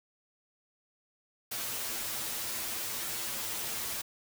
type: noise with comb filter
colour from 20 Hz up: white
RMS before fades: -36 dBFS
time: 1.51-4.02 s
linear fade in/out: 10 ms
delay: 8.9 ms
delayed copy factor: +0.85
effects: none